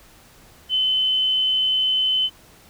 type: tone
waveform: sine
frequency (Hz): 3044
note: F#7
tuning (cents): +48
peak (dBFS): -17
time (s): 0.69-2.3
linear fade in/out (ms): 50
effects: pink hiss -50 dBFS RMS until 2.69 s